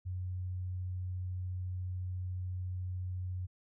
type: tone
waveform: sine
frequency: 91.4 Hz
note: F#2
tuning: 21 cents flat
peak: -35 dBFS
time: 0.05-3.47 s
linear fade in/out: 20 ms
effects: none

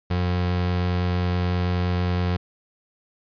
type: tone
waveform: 30% pulse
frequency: 89.4 Hz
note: F2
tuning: 41 cents sharp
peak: -18 dBFS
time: 0.1-2.37 s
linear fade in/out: 10 ms
effects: resampled to 11025 Hz

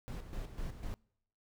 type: noise with tremolo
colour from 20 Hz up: brown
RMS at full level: -40 dBFS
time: 0.08-0.94 s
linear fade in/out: 0 ms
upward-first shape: square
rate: 4 Hz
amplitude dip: 60%
effects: noise-tail reverb RT60 0.7 s tail -26 dB re dry

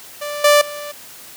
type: tone with level steps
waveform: sawtooth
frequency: 587.3 Hz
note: D5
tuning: in tune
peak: -20 / -5 / -24 dBFS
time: 0.21-0.92 s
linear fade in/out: 10 ms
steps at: 0.44 / 0.61 s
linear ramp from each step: 5 ms
effects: white hiss -39 dBFS RMS until 1.36 s + high-pass 80 Hz 12 dB/octave

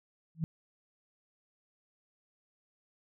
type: tone with exponential growth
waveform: sine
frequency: 161.4 Hz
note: E3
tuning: 36 cents flat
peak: -24 dBFS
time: 0.35-0.44 s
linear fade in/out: 0 ms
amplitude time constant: 19 ms
effects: none

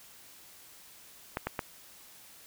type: clicks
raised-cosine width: 0.5 ms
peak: -16 dBFS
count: 3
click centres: 1.371 / 1.47 / 1.592 s
effects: white hiss -54 dBFS RMS until 2.46 s

